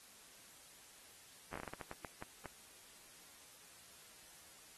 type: slowing click train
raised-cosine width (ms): 0.5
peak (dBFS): -30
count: 13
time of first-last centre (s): 1.53-2.458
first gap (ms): 11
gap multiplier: 1.32
effects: white hiss -60 dBFS RMS until 4.77 s + AAC 32 kbps